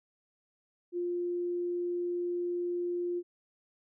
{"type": "tone", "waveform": "sine", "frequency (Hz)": 351.2, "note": "F4", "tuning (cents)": 10, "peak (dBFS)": -30, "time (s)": [0.92, 3.23], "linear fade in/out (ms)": 50, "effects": []}